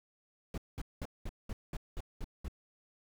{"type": "noise bursts", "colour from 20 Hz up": "brown", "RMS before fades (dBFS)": -38, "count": 9, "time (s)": [0.54, 2.482], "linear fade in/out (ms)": 2, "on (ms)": 38, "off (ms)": 200, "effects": []}